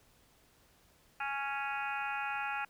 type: harmonic tone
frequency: 277.2 Hz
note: C#4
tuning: in tune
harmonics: 3 / 4 / 5 / 6 / 7 / 8 / 9 / 10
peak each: -38 / -48 / -39 / -43 / -49 / -51 / -41 / -49 dBFS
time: 1.2-2.65 s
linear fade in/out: 5 ms
effects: pink hiss -66 dBFS RMS until 2.69 s